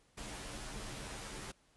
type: noise with comb filter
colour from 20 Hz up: pink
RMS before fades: -45 dBFS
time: 0.17-1.52 s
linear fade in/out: 10 ms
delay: 12 ms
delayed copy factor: -0.75
effects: pink hiss -70 dBFS RMS until 1.76 s + resampled to 24000 Hz